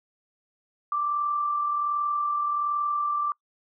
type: tone with amplitude modulation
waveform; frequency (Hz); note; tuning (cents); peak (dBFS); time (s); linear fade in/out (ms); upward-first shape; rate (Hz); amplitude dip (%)
sine; 1174.7; D6; 0; -22; 0.92-3.32; 2; sine; 41.3; 35
effects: noise-tail reverb RT60 0.1 s tail -24 dB re dry